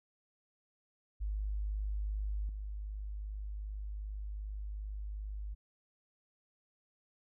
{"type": "tone with level steps", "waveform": "sine", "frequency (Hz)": 51.3, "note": "G#1", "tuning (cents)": -21, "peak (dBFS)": [-33, -38], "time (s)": [1.2, 5.55], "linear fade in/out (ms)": 20, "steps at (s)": 2.49, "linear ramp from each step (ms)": 2, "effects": []}